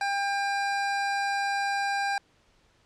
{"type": "tone", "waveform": "25% pulse", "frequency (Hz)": 799, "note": "G5", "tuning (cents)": 33, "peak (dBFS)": -22, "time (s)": [0.01, 2.18], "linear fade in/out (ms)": 2, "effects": ["pink hiss -64 dBFS RMS until 2.85 s", "low-pass 6000 Hz 12 dB/octave"]}